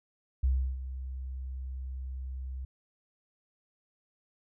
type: tone with ADSR envelope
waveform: sine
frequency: 65 Hz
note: C2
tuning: 11 cents flat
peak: -22 dBFS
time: 0.43-2.65 s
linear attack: 9 ms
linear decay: 330 ms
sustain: -13 dB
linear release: 4 ms
effects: none